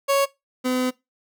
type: tone pair in turn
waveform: 30% pulse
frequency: 554.4 / 253.8 Hz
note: C#5 / B3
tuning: 0 / +47 cents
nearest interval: octave + major second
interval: 1353 cents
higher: first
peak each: -14 / -18 dBFS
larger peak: first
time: 0.08-0.26 / 0.64-0.91 s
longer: second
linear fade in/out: 20 ms
effects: noise-tail reverb RT60 0.2 s tail -20 dB re dry